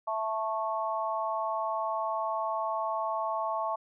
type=chord; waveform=sine; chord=A major; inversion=second; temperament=just; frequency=660 / 880 / 1100 Hz; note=E5 / A5 / C#6; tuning=+2 / 0 / -14 cents; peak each=-33 dBFS; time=0.07-3.76 s; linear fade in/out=10 ms; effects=none